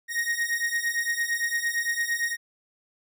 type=beating tone pair; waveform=45% pulse; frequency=1864.7 / 1873.5 Hz; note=A#6 / A#6; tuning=0 / +8 cents; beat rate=8.8 Hz; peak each=-28 dBFS; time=0.08-2.37 s; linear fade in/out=50 ms; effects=none